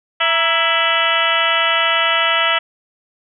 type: harmonic tone with a mistuned harmonic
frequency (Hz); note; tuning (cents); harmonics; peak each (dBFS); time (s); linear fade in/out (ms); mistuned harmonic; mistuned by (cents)
331.2; E4; +8; 2 / 3 / 4 / 5 / 6 / 7 / 8 / 9 / 10; -23 / -25 / -19 / -25 / -20 / -25 / -23 / -20 / -24; 0.2-2.59; 10; 3; -79
effects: none